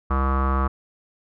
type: tone with low-pass filter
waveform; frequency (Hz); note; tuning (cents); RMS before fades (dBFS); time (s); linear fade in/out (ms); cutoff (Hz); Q
square; 67; C2; +42; -21; 0.1-0.68; 10; 1200; 9.5
effects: none